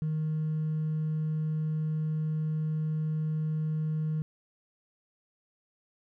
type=tone with hard clipping; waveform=triangle; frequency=155.6 Hz; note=D#3; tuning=in tune; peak=-27 dBFS; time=0.02-4.22 s; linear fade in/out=0 ms; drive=2 dB; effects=none